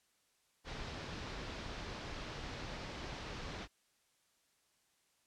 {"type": "low-pass noise", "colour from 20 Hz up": "pink", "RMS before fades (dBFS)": -45, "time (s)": [0.64, 3.68], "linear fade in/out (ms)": 50, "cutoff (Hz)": 5300, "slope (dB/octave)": 24, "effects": ["white hiss -75 dBFS RMS until 5.26 s", "low-pass 10000 Hz 12 dB/octave"]}